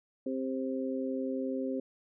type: harmonic tone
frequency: 131.6 Hz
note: C3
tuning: 10 cents sharp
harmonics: 2 / 3 / 4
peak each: -33 / -38 / -37 dBFS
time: 0.26-1.8 s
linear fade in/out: 5 ms
effects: none